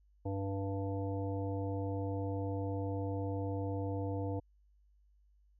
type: harmonic tone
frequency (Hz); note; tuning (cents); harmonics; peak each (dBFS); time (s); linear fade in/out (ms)
98; G2; 0; 1 / 3 / 5 / 7 / 9; -36 / -40 / -41 / -46 / -49; 0.25-4.4; 10
effects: added 50 Hz sine -64 dBFS peak until 5.59 s